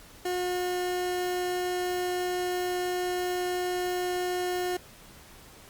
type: tone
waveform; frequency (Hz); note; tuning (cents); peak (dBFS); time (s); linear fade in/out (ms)
30% pulse; 360.3; F#4; -46; -25; 0.25-4.77; 5
effects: pink hiss -51 dBFS RMS until 5.69 s + Opus 48 kbps